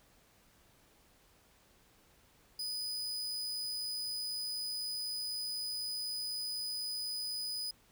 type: tone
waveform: 40% pulse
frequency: 4978 Hz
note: D#8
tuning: in tune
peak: -35 dBFS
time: 2.59-7.71 s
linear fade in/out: 5 ms
effects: pink hiss -66 dBFS RMS until 7.91 s